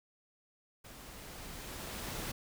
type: noise with level ramp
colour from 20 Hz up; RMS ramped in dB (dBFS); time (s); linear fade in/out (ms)
pink; -52 to -39; 0.84-2.32; 10
effects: none